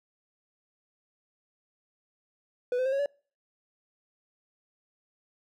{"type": "tone with pitch steps", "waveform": "triangle", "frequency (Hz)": [493.9, 512.2, 531.2, 550.9, 571.3], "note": ["B4", "C5", "C5", "C#5", "D5"], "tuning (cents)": [0, -37, 26, -11, -48], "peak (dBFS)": -23, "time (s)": [2.72, 3.06], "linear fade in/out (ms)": 2, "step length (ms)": 68, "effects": ["noise-tail reverb RT60 0.4 s tail -25 dB re dry"]}